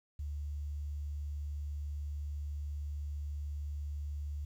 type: tone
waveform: sine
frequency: 73.1 Hz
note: D2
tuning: 7 cents flat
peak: -36 dBFS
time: 0.19-4.45 s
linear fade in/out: 5 ms
effects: 11-bit